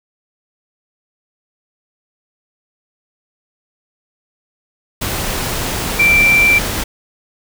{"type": "tone in noise", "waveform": "sine", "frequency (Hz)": 2349, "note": "D7", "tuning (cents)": 0, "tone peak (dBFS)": -8, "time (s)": [5.99, 6.59], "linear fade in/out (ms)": 10, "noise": "pink", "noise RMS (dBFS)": -20, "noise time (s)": [5.01, 6.84], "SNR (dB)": 9, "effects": []}